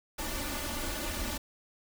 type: noise with comb filter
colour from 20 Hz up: pink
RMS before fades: -35 dBFS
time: 0.18-1.38 s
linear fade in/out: 10 ms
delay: 3.4 ms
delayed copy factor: +1
effects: none